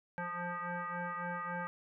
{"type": "tone with frequency modulation", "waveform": "sine", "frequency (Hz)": 173.7, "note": "F3", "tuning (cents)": -9, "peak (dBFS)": -36, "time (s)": [0.18, 1.67], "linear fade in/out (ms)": 0, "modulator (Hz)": 351, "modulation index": 4.6, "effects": []}